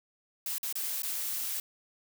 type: noise with dropouts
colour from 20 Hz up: blue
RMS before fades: -34 dBFS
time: 0.46-1.6 s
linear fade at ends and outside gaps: 2 ms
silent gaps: 0.582-0.63 / 0.726-0.754 / 1.021-1.032 s
effects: none